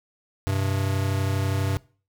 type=tone pair together; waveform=square; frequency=96.87 / 129.2 Hz; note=G2 / C3; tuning=-20 / -21 cents; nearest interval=perfect fourth; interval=499 cents; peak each=-24 / -29 dBFS; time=0.47-1.77 s; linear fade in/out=0 ms; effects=noise-tail reverb RT60 0.4 s tail -22 dB re dry